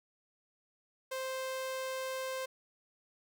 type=tone; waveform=sawtooth; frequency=523.3 Hz; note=C5; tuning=in tune; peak=-32 dBFS; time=1.11-2.46 s; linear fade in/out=10 ms; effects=none